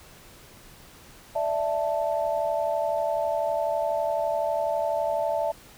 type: chord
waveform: sine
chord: D suspended second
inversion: none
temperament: equal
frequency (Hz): 587.3 / 659.3 / 880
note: D5 / E5 / A5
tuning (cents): 0 / 0 / 0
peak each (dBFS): -28 / -26 / -30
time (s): 1.35-5.52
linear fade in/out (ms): 10
effects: pink hiss -50 dBFS RMS until 5.77 s